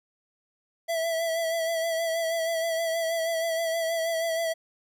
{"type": "tone with vibrato", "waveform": "square", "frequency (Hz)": 659.3, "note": "E5", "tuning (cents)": 0, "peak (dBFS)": -26, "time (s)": [0.88, 4.54], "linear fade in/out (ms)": 20, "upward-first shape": "sine", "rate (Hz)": 6.3, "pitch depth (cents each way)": 32, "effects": []}